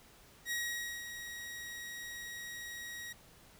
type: tone with ADSR envelope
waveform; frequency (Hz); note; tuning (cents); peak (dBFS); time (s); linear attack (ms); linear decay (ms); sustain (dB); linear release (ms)
sawtooth; 1898; A#6; +31; -30; 0.45-3.13; 63; 510; -9; 8
effects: pink hiss -60 dBFS RMS until 3.59 s